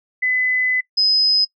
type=tone pair in turn; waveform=sine; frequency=2012 / 5051 Hz; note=B6 / D#8; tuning=+32 / +25 cents; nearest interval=octave + major third; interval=1593 cents; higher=second; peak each=-16 / -13 dBFS; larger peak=second; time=0.22-0.81 / 0.97-1.45 s; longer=first; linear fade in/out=10 ms; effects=noise-tail reverb RT60 0.1 s tail -20 dB re dry